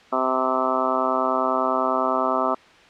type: harmonic tone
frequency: 130 Hz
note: C3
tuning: 11 cents flat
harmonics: 2 / 3 / 4 / 5 / 6 / 7 / 8 / 9 / 10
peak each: -29 / -30 / -31 / -25 / -31 / -29 / -29 / -26 / -27 dBFS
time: 0.12-2.55 s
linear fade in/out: 10 ms
effects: white hiss -49 dBFS RMS until 2.89 s + low-pass 3000 Hz 12 dB/octave